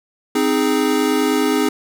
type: chord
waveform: square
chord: Ab major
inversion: first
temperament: equal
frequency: 261.6 / 311.1 / 415.3 Hz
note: C4 / Eb4 / Ab4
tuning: 0 / 0 / 0 cents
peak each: -20 dBFS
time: 0.35-1.69 s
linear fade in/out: 5 ms
effects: none